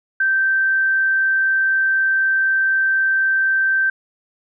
sine tone, 1559 Hz, G6, 10 cents flat, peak -14 dBFS, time 0.2-3.9 s, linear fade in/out 5 ms, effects none

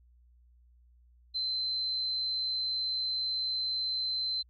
sine tone, 4081 Hz, C8, 44 cents flat, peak -29 dBFS, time 1.34-4.43 s, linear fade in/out 20 ms, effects added 60 Hz sine -58 dBFS peak until 4.49 s + MP3 96 kbps

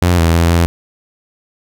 sawtooth tone with pitch steps, 88.3 / 83 / 84.2 / 85 Hz, F2 / E2 / E2 / F2, +20 / +12 / +37 / -46 cents, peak -5 dBFS, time 0.02-0.66 s, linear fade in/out 0 ms, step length 160 ms, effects none

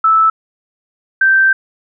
sine tone pair in turn, 1313 / 1561.4 Hz, E6 / G6, -7 / -7 cents, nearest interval minor third, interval 300 cents, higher second, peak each -7 dBFS, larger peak neither, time 0.04-0.3 / 1.21-1.53 s, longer second, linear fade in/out 5 ms, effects none

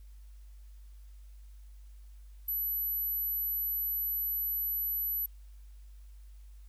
sine tone, 11840 Hz, F#9, in tune, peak -30 dBFS, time 2.48-5.26 s, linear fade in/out 5 ms, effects added 50 Hz sine -48 dBFS peak until 6.68 s + white hiss -70 dBFS RMS until 6.68 s

